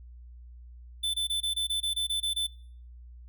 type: tone bursts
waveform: square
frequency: 3520 Hz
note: A7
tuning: in tune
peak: -27 dBFS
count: 11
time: 1.03-2.47 s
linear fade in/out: 10 ms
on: 110 ms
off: 23 ms
effects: noise-tail reverb RT60 0.6 s tail -25 dB re dry + added 60 Hz sine -45 dBFS peak until 3.28 s